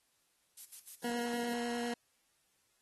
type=noise with tremolo; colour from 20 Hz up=violet; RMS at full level=-45 dBFS; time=0.57-1.54 s; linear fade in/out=5 ms; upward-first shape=square; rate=6.6 Hz; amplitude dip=80%
type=tone with vibrato; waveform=20% pulse; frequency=238.3 Hz; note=A#3; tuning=38 cents sharp; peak=-30 dBFS; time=1.04-1.94 s; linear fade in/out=5 ms; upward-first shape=square; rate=10 Hz; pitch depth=8 cents each way
effects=white hiss -75 dBFS RMS until 2.81 s + AAC 32 kbps